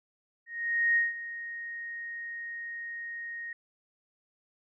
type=tone with ADSR envelope; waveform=sine; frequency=1866 Hz; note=A#6; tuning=1 cent sharp; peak=-21 dBFS; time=0.46-3.53 s; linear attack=500 ms; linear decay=170 ms; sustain=-15 dB; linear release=3 ms; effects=none